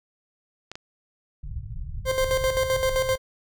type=clicks; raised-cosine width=0.2 ms; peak=-19 dBFS; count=2; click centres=0.716 / 0.755 s
type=low-pass noise; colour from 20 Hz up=pink; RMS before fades=-33 dBFS; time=1.43-3.16 s; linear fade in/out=5 ms; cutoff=140 Hz; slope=48 dB/octave
type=tone with tremolo; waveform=40% pulse; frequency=523.3 Hz; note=C5; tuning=in tune; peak=-19 dBFS; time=2.05-3.18 s; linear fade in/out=50 ms; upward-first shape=square; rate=7.7 Hz; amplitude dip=55%
effects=none